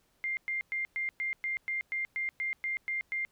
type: tone bursts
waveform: sine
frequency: 2100 Hz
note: C7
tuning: 6 cents sharp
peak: -30 dBFS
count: 13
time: 0.24-3.25 s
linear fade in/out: 0 ms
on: 130 ms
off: 110 ms
effects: pink hiss -71 dBFS RMS until 3.31 s